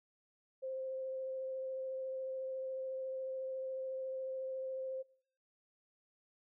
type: tone with vibrato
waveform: sine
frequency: 525 Hz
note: C5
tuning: 6 cents sharp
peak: -38 dBFS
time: 0.62-5.03 s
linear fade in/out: 20 ms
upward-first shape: sine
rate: 14 Hz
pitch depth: 11 cents each way
effects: noise-tail reverb RT60 0.6 s tail -24 dB re dry